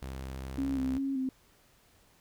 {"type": "tone", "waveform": "sawtooth", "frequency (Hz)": 66, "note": "C2", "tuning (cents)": 16, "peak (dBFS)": -34, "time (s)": [0.02, 0.98], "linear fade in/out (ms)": 0}
{"type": "tone with vibrato", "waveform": "sine", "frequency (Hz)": 266.9, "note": "C4", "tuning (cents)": 35, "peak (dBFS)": -29, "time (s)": [0.58, 1.29], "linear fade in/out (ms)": 2, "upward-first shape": "square", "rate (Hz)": 2.6, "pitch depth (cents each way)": 36}
{"effects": ["pink hiss -64 dBFS RMS until 2.2 s"]}